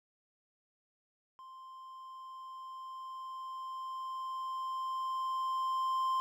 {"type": "tone with level ramp", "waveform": "triangle", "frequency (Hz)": 1046.5, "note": "C6", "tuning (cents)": 0, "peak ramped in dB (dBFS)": [-47, -27], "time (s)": [1.39, 6.2], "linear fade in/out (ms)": 0, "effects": []}